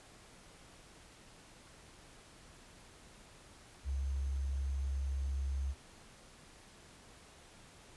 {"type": "tone with sample-and-hold", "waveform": "sine", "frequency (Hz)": 68.1, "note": "C#2", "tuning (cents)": -30, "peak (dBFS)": -33, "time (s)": [3.84, 5.75], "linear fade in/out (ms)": 50, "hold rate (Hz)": 6300, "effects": ["pink hiss -58 dBFS RMS until 7.96 s", "resampled to 24000 Hz"]}